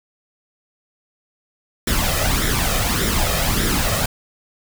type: noise with flanger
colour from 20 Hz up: pink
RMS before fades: -19 dBFS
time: 1.87-4.06 s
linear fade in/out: 5 ms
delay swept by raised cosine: 0.54 to 1.64 ms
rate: 1.7 Hz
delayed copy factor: +0.6
effects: none